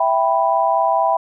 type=chord; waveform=sine; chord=E minor; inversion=none; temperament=equal; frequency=659.3 / 784 / 987.8 Hz; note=E5 / G5 / B5; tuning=0 / 0 / 0 cents; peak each=-18 dBFS; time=0-1.17 s; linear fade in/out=5 ms; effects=none